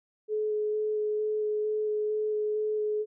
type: tone with vibrato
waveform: sine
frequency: 425.9 Hz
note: G#4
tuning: 44 cents sharp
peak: -26 dBFS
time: 0.28-3.06 s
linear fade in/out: 50 ms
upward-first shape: square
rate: 2.2 Hz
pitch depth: 8 cents each way
effects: none